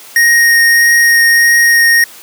square tone with vibrato, 1864.7 Hz, A#6, in tune, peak -6 dBFS, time 0.16-2.04 s, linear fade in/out 2 ms, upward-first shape triangle, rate 1.6 Hz, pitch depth 9 cents each way, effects white hiss -35 dBFS RMS until 2.22 s + high-pass 200 Hz 12 dB/octave

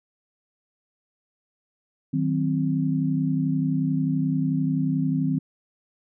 sine chord, C diminished, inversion first, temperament just, 156.98 / 188.37 / 261.6 Hz, Eb3 / Gb3 / C4, +16 / +31 / 0 cents, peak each -24 / -29 / -24 dBFS, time 2.13-5.39 s, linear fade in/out 10 ms, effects none

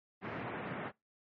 pink band-pass noise, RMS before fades -41 dBFS, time 0.21-0.92 s, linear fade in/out 50 ms, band 120 to 2200 Hz, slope 24 dB/octave, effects noise-tail reverb RT60 0.2 s tail -23 dB re dry + MP3 32 kbps

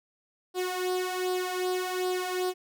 sawtooth tone with flanger, 366.3 Hz, F#4, 17 cents flat, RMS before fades -30 dBFS, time 0.54-2.54 s, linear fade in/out 50 ms, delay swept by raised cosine 0.22 to 2.52 ms, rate 1.3 Hz, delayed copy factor +0.65, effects none

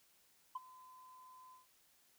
sine tone with ADSR envelope, 1021 Hz, C6, 43 cents flat, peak -36 dBFS, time 0.55-1.67 s, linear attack 8 ms, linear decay 24 ms, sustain -20 dB, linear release 150 ms, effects tanh soft clip ceiling -35 dBFS + white hiss -71 dBFS RMS until 2.18 s

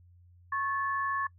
sine tone pair together, 1100 / 1733.6 Hz, C#6 / A6, -14 / -26 cents, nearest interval minor sixth, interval 788 cents, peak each -30 / -33 dBFS, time 0.52-1.27 s, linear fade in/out 5 ms, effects noise-tail reverb RT60 0.1 s tail -23 dB re dry + added 88 Hz sine -55 dBFS peak until 1.38 s

